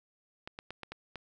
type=clicks; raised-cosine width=0.3 ms; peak=-25 dBFS; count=6; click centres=0.475 / 0.589 / 0.706 / 0.833 / 0.92 / 1.157 s; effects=none